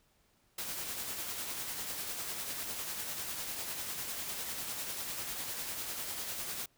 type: noise with tremolo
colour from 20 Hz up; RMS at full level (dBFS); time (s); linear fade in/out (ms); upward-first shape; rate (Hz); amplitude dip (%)
white; -38; 0.58-6.66; 5; sine; 10; 35
effects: pink hiss -71 dBFS RMS until 6.77 s